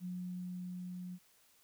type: tone with level ramp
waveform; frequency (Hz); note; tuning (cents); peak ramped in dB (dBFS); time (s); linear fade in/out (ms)
sine; 180.4; F#3; -44; -38 to -42; 0-1.19; 50
effects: white hiss -68 dBFS RMS until 1.63 s